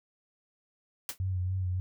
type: noise with exponential decay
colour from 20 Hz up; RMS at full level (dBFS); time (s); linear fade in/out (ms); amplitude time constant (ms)
white; -31; 1.09-1.18; 1; 19
type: tone with vibrato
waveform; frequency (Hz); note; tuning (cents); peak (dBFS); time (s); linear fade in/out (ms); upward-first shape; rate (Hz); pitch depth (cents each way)
sine; 92.5; F#2; 0; -28; 1.2-1.8; 0; sine; 3.5; 38
effects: none